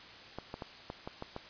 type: clicks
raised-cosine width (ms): 1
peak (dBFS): -25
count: 7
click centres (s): 0.386 / 0.541 / 0.622 / 0.901 / 1.075 / 1.224 / 1.364
effects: white hiss -51 dBFS RMS until 1.49 s + resampled to 11025 Hz